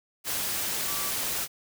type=tone in noise; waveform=sine; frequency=1157 Hz; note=D6; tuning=26 cents flat; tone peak=-39 dBFS; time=0.85-1.13 s; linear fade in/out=50 ms; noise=white; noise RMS=-30 dBFS; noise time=0.24-1.48 s; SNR=-12 dB; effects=none

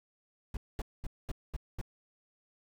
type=noise bursts; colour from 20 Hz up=brown; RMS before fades=-35 dBFS; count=6; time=0.54-1.814 s; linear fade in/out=2 ms; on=29 ms; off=220 ms; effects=none

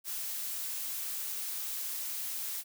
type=noise; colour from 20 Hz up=blue; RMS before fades=-37 dBFS; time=0.04-2.64 s; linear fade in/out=50 ms; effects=none

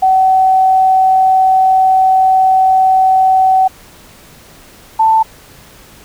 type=tone pair in turn; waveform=sine; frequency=757 / 886.3 Hz; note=F#5 / A5; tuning=+39 / +12 cents; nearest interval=minor third; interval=273 cents; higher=second; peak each=-6 dBFS; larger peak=neither; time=0.02-3.68 / 4.99-5.23 s; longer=first; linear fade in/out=10 ms; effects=pink hiss -40 dBFS RMS until 6.04 s

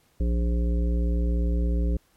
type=harmonic tone; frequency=58.6 Hz; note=A#1; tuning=10 cents sharp; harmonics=1 / 3 / 5 / 7 / 9; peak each=-21 / -31 / -35 / -38 / -40 dBFS; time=0.2-1.97 s; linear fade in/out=5 ms; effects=pink hiss -64 dBFS RMS until 2.16 s + MP3 64 kbps

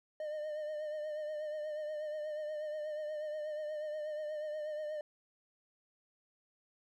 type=tone with vibrato; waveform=triangle; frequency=608 Hz; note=D#5; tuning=40 cents flat; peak=-35 dBFS; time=0.2-5.01 s; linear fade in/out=2 ms; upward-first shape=triangle; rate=8.3 Hz; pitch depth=47 cents each way; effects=none

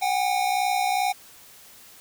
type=tone pair together; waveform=square; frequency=740 / 802.4 Hz; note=F#5 / G5; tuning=0 / +40 cents; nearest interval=minor second; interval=140 cents; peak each=-25 dBFS; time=0.01-1.13 s; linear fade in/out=20 ms; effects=white hiss -49 dBFS RMS until 2 s

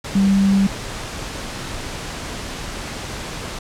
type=tone in noise; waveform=sine; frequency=196 Hz; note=G3; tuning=in tune; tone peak=-12 dBFS; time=0.15-0.67 s; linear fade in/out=5 ms; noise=pink; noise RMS=-29 dBFS; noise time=0.04-3.59 s; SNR=+14 dB; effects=low-pass 8000 Hz 12 dB/octave

